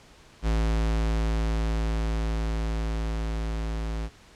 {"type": "tone with level ramp", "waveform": "square", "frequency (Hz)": 55, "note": "A1", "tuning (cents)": 0, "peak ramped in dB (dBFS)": [-22, -29], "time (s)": [0.42, 4.1], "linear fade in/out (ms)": 50, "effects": ["pink hiss -53 dBFS RMS until 4.35 s", "low-pass 7000 Hz 12 dB/octave"]}